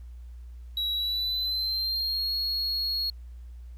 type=tone with pitch glide; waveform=triangle; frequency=3886 to 4312 Hz; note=B7 to C#8; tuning=-29 to -49 cents; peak=-25 dBFS; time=0.77-3.1 s; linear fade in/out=2 ms; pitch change=+180 cents; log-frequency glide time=0.93-2.33 s; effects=added 60 Hz sine -40 dBFS peak until 3.77 s + pink hiss -68 dBFS RMS until 3.77 s